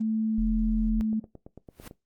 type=tone with pitch glide; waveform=sine; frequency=220 to 218.5 Hz; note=A3 to A3; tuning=0 to -12 cents; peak=-24 dBFS; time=0-1.2 s; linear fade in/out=10 ms; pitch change=-12 cents; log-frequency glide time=0.29-0.49 s
type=tone; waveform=sine; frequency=41.64 Hz; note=E1; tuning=18 cents sharp; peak=-26 dBFS; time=0.38-1.01 s; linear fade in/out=0 ms
type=click train; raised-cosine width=2 ms; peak=-30 dBFS; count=8; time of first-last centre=1.13-1.911 s; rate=8.96 Hz
type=noise with exponential growth; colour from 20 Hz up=pink; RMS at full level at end=-40 dBFS; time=1.67-1.88 s; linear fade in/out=2 ms; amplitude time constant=44 ms
effects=noise-tail reverb RT60 0.2 s tail -20 dB re dry + Opus 32 kbps